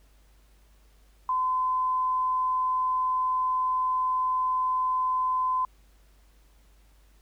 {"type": "tone", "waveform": "sine", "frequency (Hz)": 1022, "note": "C6", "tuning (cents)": -41, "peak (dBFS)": -23, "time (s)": [1.29, 5.65], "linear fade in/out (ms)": 2, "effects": ["added 50 Hz sine -56 dBFS peak until 7.21 s", "pink hiss -65 dBFS RMS until 7.21 s"]}